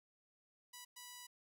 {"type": "tone bursts at uneven times", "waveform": "5% pulse", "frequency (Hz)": 982, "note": "B5", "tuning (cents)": -10, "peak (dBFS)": -39, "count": 2, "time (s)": [[0.73, 0.85], [0.96, 1.27]], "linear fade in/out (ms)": 10, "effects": []}